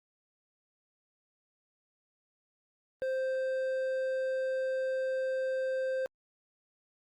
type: tone with hard clipping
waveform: triangle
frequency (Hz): 523.3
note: C5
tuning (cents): 0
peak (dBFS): -31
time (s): 3.02-6.06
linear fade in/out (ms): 0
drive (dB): 9
effects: Opus 32 kbps